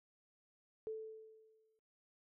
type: tone with exponential decay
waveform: sine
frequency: 439.2 Hz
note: A4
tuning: 3 cents flat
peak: -38 dBFS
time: 0.87-1.79 s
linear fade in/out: 0 ms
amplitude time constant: 200 ms
effects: noise-tail reverb RT60 0.7 s tail -20 dB re dry